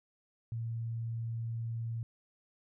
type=tone; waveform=sine; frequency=114.9 Hz; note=A#2; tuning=25 cents flat; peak=-34 dBFS; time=0.52-2.03 s; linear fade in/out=0 ms; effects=none